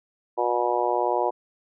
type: harmonic tone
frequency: 121.2 Hz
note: B2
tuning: 32 cents flat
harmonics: 3 / 4 / 5 / 6 / 7 / 8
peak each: -28 / -28 / -28 / -28 / -28 / -28 dBFS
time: 0.37-1.31 s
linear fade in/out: 20 ms
effects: none